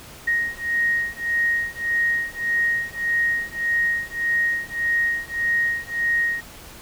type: beating tone pair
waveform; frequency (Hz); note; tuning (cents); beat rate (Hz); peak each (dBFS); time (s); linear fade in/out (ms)
sine; 1871 / 1872.7; A#6 / A#6; +6 / +7; 1.7; -23; 0.27-6.41; 10
effects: pink hiss -42 dBFS RMS until 6.81 s